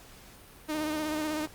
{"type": "tone with vibrato", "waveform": "sawtooth", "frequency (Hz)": 307.1, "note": "D#4", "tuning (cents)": -23, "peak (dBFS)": -26, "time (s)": [0.68, 1.47], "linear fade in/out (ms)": 20, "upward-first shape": "sine", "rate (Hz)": 16, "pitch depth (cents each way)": 35}
{"type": "click train", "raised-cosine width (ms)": 1, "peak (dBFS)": -31, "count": 57, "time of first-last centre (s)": [0.75, 1.473], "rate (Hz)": 77.5}
{"effects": ["pink hiss -52 dBFS RMS until 1.54 s", "Opus 48 kbps"]}